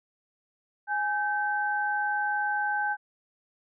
sine tone pair together, 830.6 / 1548.2 Hz, G#5 / G6, 0 / -22 cents, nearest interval major seventh, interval 1078 cents, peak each -28 dBFS, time 0.87-2.97 s, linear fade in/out 50 ms, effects none

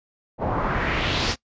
pink noise with low-pass filter sweep, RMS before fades -24 dBFS, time 0.38-1.36 s, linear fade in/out 50 ms, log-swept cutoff 700 to 5700 Hz, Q 2, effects noise-tail reverb RT60 0.1 s tail -22 dB re dry + resampled to 16000 Hz

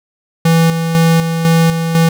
square tone with tremolo, 164.81 Hz, E3, in tune, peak -8 dBFS, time 0.45-2.09 s, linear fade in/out 5 ms, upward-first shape square, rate 2 Hz, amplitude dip 55%, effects 7-bit

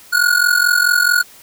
square ring-modulated tone, 1451 Hz, F#6, 34 cents flat, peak -9 dBFS, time 0.12-1.23 s, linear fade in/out 20 ms, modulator 22.3 Hz, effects white hiss -43 dBFS RMS until 1.42 s

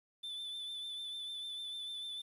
triangle tone with vibrato, 3520 Hz, A7, in tune, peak -39 dBFS, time 0.23-2.22 s, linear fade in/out 10 ms, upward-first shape triangle, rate 6.7 Hz, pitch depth 34 cents each way, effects resampled to 32000 Hz + 11-bit

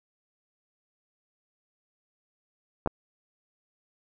clicks, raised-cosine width 1 ms, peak -13 dBFS, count 2, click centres 2.861 / 2.874 s, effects none

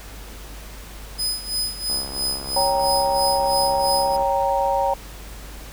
sawtooth tone with tremolo, 5020 Hz, D#8, 15 cents sharp, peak -18 dBFS, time 1.18-4.17 s, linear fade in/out 20 ms, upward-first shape sine, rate 3 Hz, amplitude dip 80%
click train, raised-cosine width 1 ms, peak -21 dBFS, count 159, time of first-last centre 1.9-4.224 s, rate 68 Hz
sine chord, G diminished, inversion second, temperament equal, 554.4 / 784 / 932.3 Hz, Db5 / G5 / Bb5, 0 / 0 / 0 cents, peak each -22 dBFS, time 2.56-4.94 s, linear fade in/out 5 ms
effects added 50 Hz sine -37 dBFS peak until 5.72 s + pink hiss -41 dBFS RMS until 5.72 s

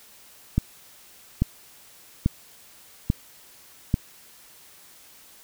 click train, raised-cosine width 5 ms, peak -7 dBFS, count 5, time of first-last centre 0.58-3.941 s, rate 1.19 Hz, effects white hiss -51 dBFS RMS until 5.43 s

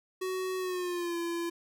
square tone with pitch glide, 373.1 to 340.2 Hz, F#4 to F4, +14 to -45 cents, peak -32 dBFS, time 0.21-1.5 s, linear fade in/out 10 ms, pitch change -159 cents, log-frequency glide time 0.58-1.17 s, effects none

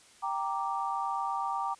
sine chord, G minor, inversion none, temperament equal, 784 / 932.3 / 1174.7 Hz, G5 / Bb5 / D6, 0 / 0 / 0 cents, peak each -34 dBFS, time 0.22-1.75 s, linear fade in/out 20 ms, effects white hiss -58 dBFS RMS until 1.79 s + resampled to 22050 Hz

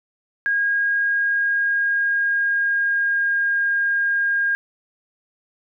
sine tone with pitch glide, 1631 to 1617.9 Hz, G#6 to G#6, -32 to -46 cents, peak -17 dBFS, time 0.46-4.55 s, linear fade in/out 0 ms, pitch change -14 cents, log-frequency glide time 0.95-3.72 s, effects none

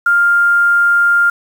sine tone with quantisation, 1400 Hz, F6, 4 cents sharp, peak -8 dBFS, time 0.06-1.3 s, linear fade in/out 5 ms, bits 6, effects none

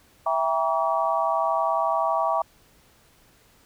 sine chord, E diminished seventh, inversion none, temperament just, 659.3 / 791.1 / 949.3 / 1139.2 Hz, E5 / G5 / Bb5 / Db6, 0 / +16 / +31 / +47 cents, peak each -25 / -27 / -27 / -26 dBFS, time 0.26-2.42 s, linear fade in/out 5 ms, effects pink hiss -58 dBFS RMS until 3.65 s

